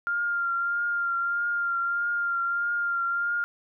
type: tone with vibrato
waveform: sine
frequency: 1396.9 Hz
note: F6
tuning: in tune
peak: -24 dBFS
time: 0.07-3.44 s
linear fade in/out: 0 ms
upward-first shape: triangle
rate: 1.6 Hz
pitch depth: 26 cents each way
effects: none